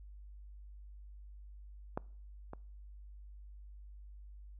clicks, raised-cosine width 1 ms, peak -21 / -30 dBFS, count 2, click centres 1.975 / 2.534 s, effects noise-tail reverb RT60 0.5 s tail -25 dB re dry + added 50 Hz sine -49 dBFS peak until 4.59 s

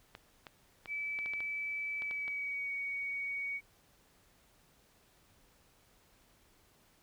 clicks, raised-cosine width 0.3 ms, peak -30 dBFS, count 10, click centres 0.151 / 0.468 / 0.858 / 1.189 / 1.26 / 1.336 / 1.405 / 2.021 / 2.111 / 2.28 s
sine tone with pitch glide, 2305 to 2243 Hz, D7 to C#7, -33 to +20 cents, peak -35 dBFS, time 0.87-3.61 s, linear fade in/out 50 ms, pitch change -47 cents, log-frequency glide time 2-2.7 s
effects pink hiss -67 dBFS RMS until 7.02 s

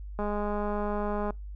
click train, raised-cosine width 1 ms, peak -19 dBFS, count 232, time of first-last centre 0.19-1.306 s, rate 207 Hz, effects noise-tail reverb RT60 0.2 s tail -25 dB re dry + added 50 Hz sine -37 dBFS peak until 1.55 s

